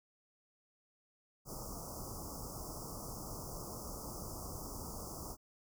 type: band-stop noise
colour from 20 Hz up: pink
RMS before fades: -45 dBFS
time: 1.45-5.37 s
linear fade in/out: 50 ms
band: 1300 to 4900 Hz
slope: 96 dB/octave
effects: none